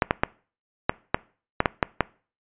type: clicks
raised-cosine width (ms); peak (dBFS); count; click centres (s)
0.5; -3; 9; 0.022 / 0.109 / 0.235 / 0.895 / 1.145 / 1.604 / 1.658 / 1.828 / 2.007
effects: noise-tail reverb RT60 0.4 s tail -22 dB re dry + resampled to 8000 Hz